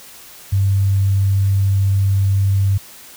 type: tone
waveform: sine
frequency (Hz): 98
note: G2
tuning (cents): 0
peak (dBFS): -12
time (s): 0.52-2.78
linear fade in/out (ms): 10
effects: white hiss -40 dBFS RMS until 3.16 s